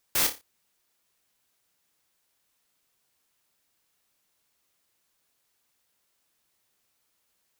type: noise with echo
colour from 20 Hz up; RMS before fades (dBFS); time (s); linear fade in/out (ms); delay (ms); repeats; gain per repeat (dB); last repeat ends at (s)
white; -24; 0.15-0.27; 5; 29; 5; -7; 0.415
effects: white hiss -74 dBFS RMS until 7.59 s